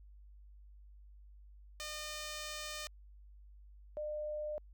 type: tone pair in turn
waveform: 5% pulse / sine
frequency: 607 / 602.5 Hz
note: D#5 / D5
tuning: -43 / +44 cents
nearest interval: unison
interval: 13 cents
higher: first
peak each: -30 / -37 dBFS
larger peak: first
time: 1.8-2.87 / 3.97-4.58 s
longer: first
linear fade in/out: 0 ms
effects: added 50 Hz sine -54 dBFS peak until 4.73 s